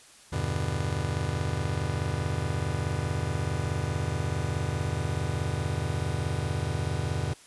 45% pulse chord, E minor seventh, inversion none, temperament just, 82.41 / 98.89 / 123.61 / 148.33 Hz, E2 / G2 / B2 / D3, 0 / +16 / +2 / +18 cents, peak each -33 dBFS, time 0.32-7.34 s, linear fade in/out 10 ms, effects white hiss -53 dBFS RMS until 7.46 s + resampled to 24000 Hz

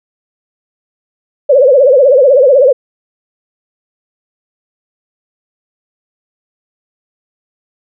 sine tone with vibrato, 537 Hz, C5, 45 cents sharp, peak -3 dBFS, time 1.49-2.73 s, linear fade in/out 10 ms, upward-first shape triangle, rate 16 Hz, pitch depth 190 cents each way, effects none

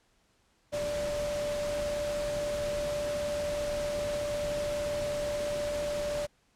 sine tone in noise, 587.3 Hz, D5, in tune, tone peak -30 dBFS, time 0.72-6.27 s, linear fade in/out 20 ms, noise pink, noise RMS -39 dBFS, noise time 0.72-6.27 s, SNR +6 dB, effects pink hiss -69 dBFS RMS until 6.55 s + low-pass 9000 Hz 12 dB/octave

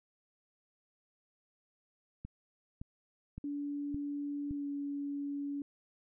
click train, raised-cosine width 5 ms, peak -30 dBFS, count 5, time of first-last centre 2.25-4.51 s, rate 1.77 Hz
sine tone with pitch glide, 287.5 to 284.2 Hz, D4 to C#4, -37 to +43 cents, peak -35 dBFS, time 3.44-5.62 s, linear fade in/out 2 ms, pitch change -20 cents, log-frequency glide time 4.52-4.66 s
effects none

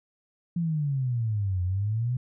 sine exponential two-way sweep, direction down then up, 174.8 to 88.7 to 128.3 Hz, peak -24 dBFS, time 0.56-2.17 s, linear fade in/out 5 ms, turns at 1.63 s, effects none

